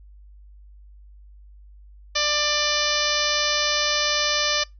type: harmonic tone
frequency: 593 Hz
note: D5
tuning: 17 cents sharp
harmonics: 1 / 2 / 3 / 4 / 5 / 6 / 7 / 8 / 9 / 10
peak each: -29 / -29 / -29 / -29 / -29 / -29 / -29 / -29 / -29 / -29 dBFS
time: 2.15-4.64 s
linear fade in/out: 10 ms
effects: noise-tail reverb RT60 0.2 s tail -26 dB re dry + added 50 Hz sine -44 dBFS peak until 4.79 s